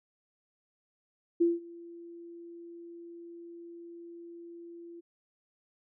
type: tone with ADSR envelope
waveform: sine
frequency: 340.7 Hz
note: F4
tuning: 43 cents flat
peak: -20 dBFS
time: 1.4-5.01 s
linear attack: 15 ms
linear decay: 180 ms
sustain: -24 dB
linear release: 17 ms
effects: none